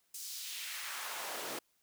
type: noise with high-pass filter sweep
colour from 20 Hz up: pink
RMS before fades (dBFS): -42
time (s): 0.14-1.59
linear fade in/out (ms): 5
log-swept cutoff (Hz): 6800 to 350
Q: 1.3
effects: white hiss -75 dBFS RMS until 1.82 s